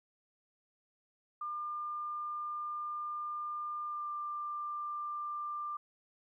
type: tone with pitch glide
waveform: sine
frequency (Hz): 1200 to 1189.6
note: D6 to D6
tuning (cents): +37 to +22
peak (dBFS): -36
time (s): 1.41-5.77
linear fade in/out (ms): 5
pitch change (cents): -15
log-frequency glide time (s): 3.86-4.1
effects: 13-bit